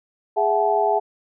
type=tone cluster; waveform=sine; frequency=414.6 / 667 / 749 / 861 Hz; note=G#4 / E5 / F#5 / A5; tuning=-3 / +20 / +21 / -38 cents; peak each=-22 dBFS; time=0.36-1 s; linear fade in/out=20 ms; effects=none